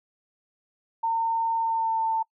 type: tone with pitch glide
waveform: sine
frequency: 910 to 895.4 Hz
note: A#5 to A5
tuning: -42 to +30 cents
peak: -22 dBFS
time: 1.03-2.23 s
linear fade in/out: 10 ms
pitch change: -28 cents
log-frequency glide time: 1.57-2.06 s
effects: noise-tail reverb RT60 0.1 s tail -25 dB re dry